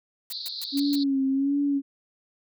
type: noise bursts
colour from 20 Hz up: blue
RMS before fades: -35 dBFS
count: 5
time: 0.3-0.955 s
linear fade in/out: 2 ms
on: 27 ms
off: 130 ms
type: band-pass noise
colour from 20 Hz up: pink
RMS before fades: -35 dBFS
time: 0.31-1.04 s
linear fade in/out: 10 ms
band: 3900 to 4600 Hz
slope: 96 dB/octave
type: tone with vibrato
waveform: sine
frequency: 276.3 Hz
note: C#4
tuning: 6 cents flat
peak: -21 dBFS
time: 0.72-1.82 s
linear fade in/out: 50 ms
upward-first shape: sine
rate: 1.4 Hz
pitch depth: 57 cents each way
effects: none